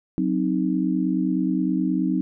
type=chord; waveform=sine; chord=C diminished; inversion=second; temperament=equal; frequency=185 / 261.6 / 311.1 Hz; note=Gb3 / C4 / Eb4; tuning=0 / 0 / 0 cents; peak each=-24 dBFS; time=0.18-2.21 s; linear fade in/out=0 ms; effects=none